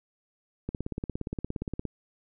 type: click train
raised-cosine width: 3 ms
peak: -19 dBFS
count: 21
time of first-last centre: 0.69-1.853 s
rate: 17.2 Hz
effects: none